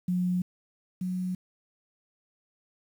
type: tone pair in turn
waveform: sine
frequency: 180.2 / 183.03 Hz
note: F#3 / F#3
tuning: -45 / -19 cents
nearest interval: unison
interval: 26 cents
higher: second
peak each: -24 / -28 dBFS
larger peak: first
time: 0.08-0.42 / 1.01-1.35 s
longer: neither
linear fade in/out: 5 ms
effects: 9-bit